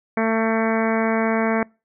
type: harmonic tone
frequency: 223.7 Hz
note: A3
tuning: 29 cents sharp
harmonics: 1 / 2 / 3 / 4 / 5 / 6 / 7 / 8 / 9 / 10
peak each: -21 / -24 / -25 / -29 / -30 / -33 / -31 / -33 / -33 / -32 dBFS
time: 0.17-1.63 s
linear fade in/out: 2 ms
effects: noise-tail reverb RT60 0.3 s tail -26 dB re dry